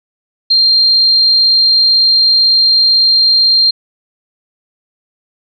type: tone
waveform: sine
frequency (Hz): 4186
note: C8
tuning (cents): 0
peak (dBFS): -6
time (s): 0.5-3.71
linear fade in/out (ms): 10
effects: none